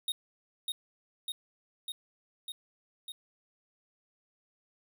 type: tone with echo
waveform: square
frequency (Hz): 3729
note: A#7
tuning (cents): 0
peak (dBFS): -30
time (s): 0.08-0.12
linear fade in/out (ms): 2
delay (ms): 600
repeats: 5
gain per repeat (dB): -2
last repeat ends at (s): 3.12
effects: none